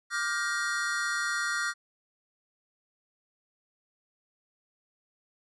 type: chord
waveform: square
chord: G minor seventh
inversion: second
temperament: just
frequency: 1176 / 1411.2 / 1568 / 1881.6 Hz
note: D6 / F6 / G6 / Bb6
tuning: +2 / +18 / 0 / +16 cents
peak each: -37 / -32 / -37 / -34 dBFS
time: 0.1-1.74 s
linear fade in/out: 50 ms
effects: resampled to 22050 Hz